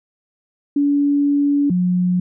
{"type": "tone pair in turn", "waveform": "sine", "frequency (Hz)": [285.9, 180.11], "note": ["D4", "F#3"], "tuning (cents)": [-46, -46], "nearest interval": "minor sixth", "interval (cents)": 800, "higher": "first", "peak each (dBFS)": [-13, -14], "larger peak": "first", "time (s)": [[0.76, 1.7], [1.7, 2.2]], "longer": "first", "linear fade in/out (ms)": 5, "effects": []}